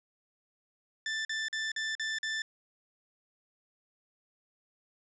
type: tone bursts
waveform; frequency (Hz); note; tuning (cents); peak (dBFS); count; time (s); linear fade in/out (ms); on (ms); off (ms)
sawtooth; 1767; A6; +7; -28; 6; 1.06-2.42; 2; 190; 44
effects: resampled to 16000 Hz + 11-bit